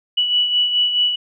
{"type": "beating tone pair", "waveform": "sine", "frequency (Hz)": [2949, 2953.7], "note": ["F#7", "F#7"], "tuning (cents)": [-6, -4], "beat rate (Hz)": 4.7, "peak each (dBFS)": [-15, -24], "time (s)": [0.17, 1.16], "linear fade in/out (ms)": 10, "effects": []}